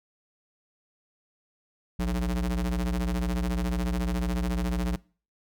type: ring-modulated tone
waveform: square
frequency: 62 Hz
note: B1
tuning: 7 cents sharp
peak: -23 dBFS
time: 1.99-4.96 s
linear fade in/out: 5 ms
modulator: 117 Hz
effects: noise-tail reverb RT60 0.4 s tail -23 dB re dry